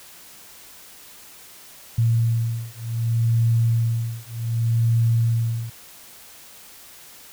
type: beating tone pair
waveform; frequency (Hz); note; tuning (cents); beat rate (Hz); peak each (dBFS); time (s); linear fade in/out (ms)
sine; 115 / 115.66; A#2 / A#2; -23 / -13; 0.66; -21; 1.98-5.7; 5
effects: white hiss -45 dBFS RMS until 7.32 s